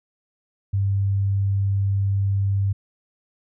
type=tone; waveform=sine; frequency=98.7 Hz; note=G2; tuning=12 cents sharp; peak=-18 dBFS; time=0.73-2.73 s; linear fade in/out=10 ms; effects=none